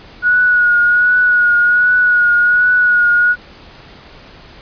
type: tone with vibrato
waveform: sine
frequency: 1455 Hz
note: F#6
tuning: 29 cents flat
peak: -8 dBFS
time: 0.22-3.36 s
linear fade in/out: 50 ms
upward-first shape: triangle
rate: 1.3 Hz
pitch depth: 32 cents each way
effects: pink hiss -39 dBFS RMS until 4.61 s + resampled to 11025 Hz